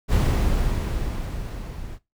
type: noise with level ramp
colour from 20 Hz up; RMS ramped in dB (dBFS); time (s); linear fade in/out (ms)
brown; -17 to -36; 0.08-1.99; 50
effects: noise-tail reverb RT60 0.2 s tail -18 dB re dry